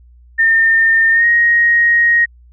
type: tone with pitch glide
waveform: sine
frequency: 1813 to 1876.9 Hz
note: A#6 to A#6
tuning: -49 to +11 cents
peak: -8 dBFS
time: 0.38-2.26 s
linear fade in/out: 20 ms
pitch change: +60 cents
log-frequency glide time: 1.12-1.26 s
effects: added 60 Hz sine -41 dBFS peak until 2.52 s